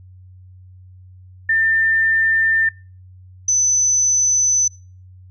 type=tone pair in turn; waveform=sine; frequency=1795 / 6038 Hz; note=A6 / F#8; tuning=+34 / +34 cents; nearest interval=octave + major sixth; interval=2100 cents; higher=second; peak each=-13 dBFS; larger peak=neither; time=1.49-2.69 / 3.48-4.68 s; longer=neither; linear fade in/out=5 ms; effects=noise-tail reverb RT60 0.4 s tail -26 dB re dry + added 92 Hz sine -40 dBFS peak until 5.3 s